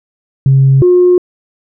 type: tone pair in turn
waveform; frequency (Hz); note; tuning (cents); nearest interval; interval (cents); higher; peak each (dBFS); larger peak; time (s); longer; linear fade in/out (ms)
sine; 135.1 / 358.9; C#3 / F4; -44 / +47; octave + perfect fourth; 1691; second; -3; neither; 0.46-0.82 / 0.82-1.18; neither; 2
effects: tanh soft clip ceiling 0 dBFS